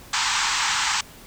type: band-pass noise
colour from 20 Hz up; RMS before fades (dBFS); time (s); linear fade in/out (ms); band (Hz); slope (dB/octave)
pink; -23; 0.13-1.01; 5; 820 to 8100; 96
effects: pink hiss -45 dBFS RMS until 1.26 s